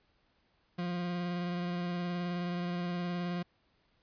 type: tone with vibrato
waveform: 40% pulse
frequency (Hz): 175.9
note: F3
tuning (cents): +13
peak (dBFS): -32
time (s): 0.78-3.43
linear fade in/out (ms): 10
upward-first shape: sine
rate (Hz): 19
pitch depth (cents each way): 20
effects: pink hiss -72 dBFS RMS until 4.02 s + resampled to 11025 Hz